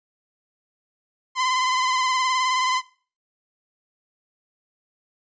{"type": "tone with vibrato", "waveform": "sawtooth", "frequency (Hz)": 1025, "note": "C6", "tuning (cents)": -36, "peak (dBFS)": -16, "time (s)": [1.35, 2.82], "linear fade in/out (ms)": 50, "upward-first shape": "sine", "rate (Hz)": 19, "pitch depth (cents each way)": 39, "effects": ["noise-tail reverb RT60 0.4 s tail -21 dB re dry", "resampled to 16000 Hz"]}